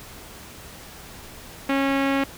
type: tone with low-pass filter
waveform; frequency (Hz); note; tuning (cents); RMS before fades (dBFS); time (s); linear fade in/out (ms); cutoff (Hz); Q
sawtooth; 274; C#4; -20; -22; 1.69-2.24; 5; 2500; 1.7
effects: pink hiss -42 dBFS RMS until 2.37 s